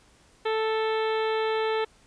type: harmonic tone with a mistuned harmonic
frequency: 440 Hz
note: A4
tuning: in tune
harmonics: 1 / 2 / 3 / 4 / 5 / 6 / 7 / 8 / 9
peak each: -25 / -31 / -35 / -37 / -39 / -41 / -42 / -43 / -44 dBFS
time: 0.45-1.85 s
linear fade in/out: 10 ms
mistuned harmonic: 7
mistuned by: +42 cents
effects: pink hiss -59 dBFS RMS until 2.06 s + resampled to 22050 Hz